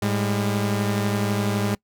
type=tone pair together; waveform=sawtooth; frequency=106.79 / 201.6 Hz; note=G#2 / G3; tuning=+49 / +49 cents; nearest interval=major seventh; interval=1100 cents; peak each=-20 dBFS; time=0.02-1.75 s; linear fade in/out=5 ms; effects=noise-tail reverb RT60 0.1 s tail -24 dB re dry